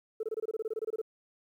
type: tone bursts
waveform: sine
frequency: 440 Hz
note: A4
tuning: in tune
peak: -29 dBFS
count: 15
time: 0.2-1.016 s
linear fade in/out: 5 ms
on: 32 ms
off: 24 ms
effects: tanh soft clip ceiling -27 dBFS + 11-bit